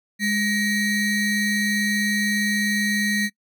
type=ring-modulated tone; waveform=square; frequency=1046.5 Hz; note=C6; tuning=in tune; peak=-18 dBFS; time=0.19-3.3 s; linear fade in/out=50 ms; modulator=839 Hz; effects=noise-tail reverb RT60 0.1 s tail -22 dB re dry